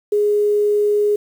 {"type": "tone with quantisation", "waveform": "sine", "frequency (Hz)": 415.3, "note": "G#4", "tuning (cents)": 0, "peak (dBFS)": -13, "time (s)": [0.12, 1.16], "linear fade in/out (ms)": 5, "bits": 7, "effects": []}